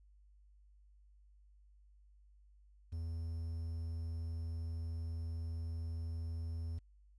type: tone with quantisation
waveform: triangle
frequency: 82.41 Hz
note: E2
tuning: in tune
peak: -36 dBFS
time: 2.92-6.79 s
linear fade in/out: 10 ms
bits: 11
effects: added 50 Hz sine -61 dBFS peak until 7.18 s + resampled to 24000 Hz